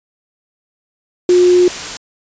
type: tone in noise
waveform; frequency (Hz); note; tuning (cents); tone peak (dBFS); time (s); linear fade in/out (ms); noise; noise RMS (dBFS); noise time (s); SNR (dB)
sine; 358.6; F4; +46; -6; 1.29-1.68; 2; white; -24; 1.29-1.97; +15
effects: resampled to 16000 Hz